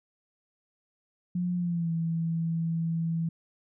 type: tone with pitch glide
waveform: sine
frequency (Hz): 177.8 to 164.94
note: F3 to E3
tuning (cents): +31 to +1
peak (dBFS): -26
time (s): 1.35-3.29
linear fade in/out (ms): 5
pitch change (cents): -130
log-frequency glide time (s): 1.56-1.91
effects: none